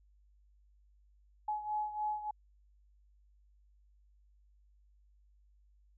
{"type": "beating tone pair", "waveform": "sine", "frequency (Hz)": [846, 849.4], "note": ["G#5", "G#5"], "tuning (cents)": [32, 39], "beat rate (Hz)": 3.4, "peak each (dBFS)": [-35, -40], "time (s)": [1.48, 2.31], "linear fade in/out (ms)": 5, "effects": ["added 50 Hz sine -63 dBFS peak until 5.97 s"]}